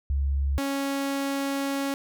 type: tone pair in turn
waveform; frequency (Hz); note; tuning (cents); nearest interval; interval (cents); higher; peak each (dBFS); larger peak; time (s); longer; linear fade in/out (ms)
sine / sawtooth; 69.3 / 276.5; C#2 / C#4; 0 / -4; 2 octaves; 2396; second; -22; neither; 0.1-0.58 / 0.58-1.94; second; 0
effects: none